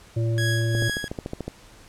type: harmonic tone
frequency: 114.4 Hz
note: A#2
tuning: 32 cents flat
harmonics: 1 / 3 / 5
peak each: -21 / -31 / -35 dBFS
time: 0.16-0.89 s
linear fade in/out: 10 ms
type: tone with tremolo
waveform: sawtooth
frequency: 1661.2 Hz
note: G#6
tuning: in tune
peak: -21 dBFS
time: 0.38-1.08 s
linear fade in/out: 0 ms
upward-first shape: sine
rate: 2.5 Hz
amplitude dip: 65%
type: click train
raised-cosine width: 2 ms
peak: -16 dBFS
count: 11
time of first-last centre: 0.75-1.48 s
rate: 13.7 Hz
effects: pink hiss -50 dBFS RMS until 1.88 s + low-pass 10000 Hz 12 dB/octave